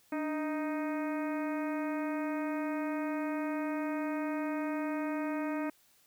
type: harmonic tone with a mistuned harmonic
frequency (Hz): 311.1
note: D#4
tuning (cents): 0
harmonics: 1 / 2 / 3 / 4 / 5 / 6 / 7 / 8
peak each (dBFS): -33 / -39 / -43 / -45 / -47 / -49 / -50 / -51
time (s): 0.12-5.7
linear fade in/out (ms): 5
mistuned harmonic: 1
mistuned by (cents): -80
effects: white hiss -66 dBFS RMS until 6.06 s